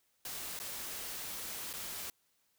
white noise with dropouts, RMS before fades -42 dBFS, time 0.25-2.1 s, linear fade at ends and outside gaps 2 ms, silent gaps 0.591-0.599 / 1.73-1.736 s, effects white hiss -75 dBFS RMS until 2.58 s

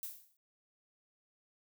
violet noise with exponential decay, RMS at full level -39 dBFS, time 0.03-0.37 s, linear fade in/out 1 ms, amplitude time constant 73 ms, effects none

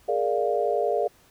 sine chord, Bb dominant seventh, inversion third, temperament equal, 415.3 / 466.2 / 587.3 / 698.5 Hz, Ab4 / Bb4 / D5 / F5, 0 / 0 / 0 / 0 cents, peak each -27 dBFS, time 0.08-1.08 s, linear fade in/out 10 ms, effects pink hiss -58 dBFS RMS until 1.3 s

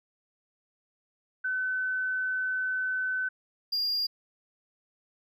sine / triangle tone pair in turn, 1515 / 4810 Hz, F#6 / D8, +40 / +41 cents, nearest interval octave + minor sixth, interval 2001 cents, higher second, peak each -27 / -25 dBFS, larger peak second, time 1.44-3.29 / 3.72-4.07 s, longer first, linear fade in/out 10 ms, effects none

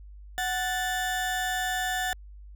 35% pulse tone pair together, 740 / 1760 Hz, F#5 / A6, 0 / 0 cents, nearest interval octave + minor third, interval 1500 cents, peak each -28 dBFS, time 0.38-2.13 s, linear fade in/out 0 ms, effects added 50 Hz sine -43 dBFS peak until 2.55 s

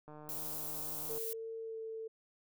click train, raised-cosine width 1 ms, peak -38 dBFS, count 167, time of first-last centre 0.08-1.179 s, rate 151 Hz
violet noise, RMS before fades -41 dBFS, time 0.29-1.33 s, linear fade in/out 0 ms
sine tone with pitch glide, 450.3 to 445.6 Hz, A4 to A4, +40 to +22 cents, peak -40 dBFS, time 1.09-2.08 s, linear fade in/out 10 ms, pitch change -18 cents, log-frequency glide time 1.59-1.8 s
effects none

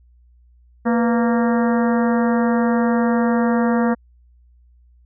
harmonic tone with a mistuned harmonic, 231.8 Hz, A#3, 10 cents flat, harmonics 1 / 2 / 3 / 4 / 5 / 6 / 7 / 8, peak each -16 / -22 / -26 / -28 / -30 / -32 / -33 / -34 dBFS, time 0.85-3.95 s, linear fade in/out 20 ms, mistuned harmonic 2, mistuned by +99 cents, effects added 60 Hz sine -49 dBFS peak until 5.05 s

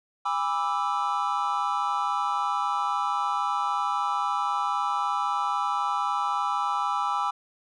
triangle chord, E dominant seventh, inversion first, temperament equal with one note detuned, 814.5 / 987.8 / 1174.7 / 1318.5 Hz, G#5 / B5 / D6 / E6, -34 / 0 / 0 / 0 cents, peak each -28 dBFS, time 0.25-7.31 s, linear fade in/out 10 ms, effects resampled to 22050 Hz

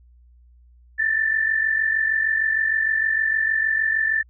sine tone pair together, 1764.5 / 1811 Hz, A6 / A6, +4 / +49 cents, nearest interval unison, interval 45 cents, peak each -19 / -25 dBFS, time 0.98-4.23 s, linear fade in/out 20 ms, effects added 60 Hz sine -49 dBFS peak until 4.29 s

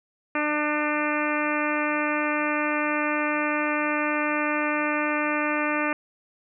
harmonic tone, 299.3 Hz, D4, 33 cents sharp, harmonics 1 / 2 / 3 / 4 / 5 / 6 / 7 / 8 / 9, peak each -28 / -30 / -33 / -30 / -32 / -32 / -34 / -32 / -37 dBFS, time 0.35-5.93 s, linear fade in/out 2 ms, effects none

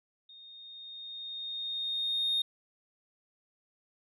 sine tone with level ramp, 3691 Hz, A#7, 18 cents flat, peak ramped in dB -50 to -24 dBFS, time 0.29-2.42 s, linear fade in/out 5 ms, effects tanh soft clip ceiling -24 dBFS

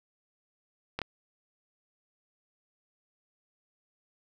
clicks, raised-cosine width 0.3 ms, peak -16 dBFS, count 2, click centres 0.99 / 1.017 s, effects none

